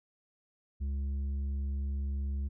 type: tone with tanh clipping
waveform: sine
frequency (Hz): 69.3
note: C#2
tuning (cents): 0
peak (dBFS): -32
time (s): 0.8-2.49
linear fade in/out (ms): 20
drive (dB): 6
effects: none